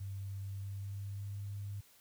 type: tone with pitch glide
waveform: sine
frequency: 98 to 100.76 Hz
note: G2 to G2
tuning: 0 to +48 cents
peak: -39 dBFS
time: 0-1.81 s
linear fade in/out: 10 ms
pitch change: +48 cents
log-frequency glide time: 0.51-1.41 s
effects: white hiss -64 dBFS RMS until 2 s